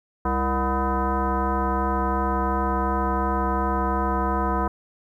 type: tone with frequency modulation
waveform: sine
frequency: 466.2 Hz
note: A#4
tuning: in tune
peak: -20 dBFS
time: 0.25-4.68 s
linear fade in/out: 5 ms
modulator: 266 Hz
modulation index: 3
effects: 10-bit